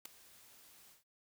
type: noise with ADSR envelope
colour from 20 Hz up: white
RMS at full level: -40 dBFS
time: 0.05-1.04 s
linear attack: 6 ms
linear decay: 4 ms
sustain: -21 dB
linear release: 140 ms
effects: none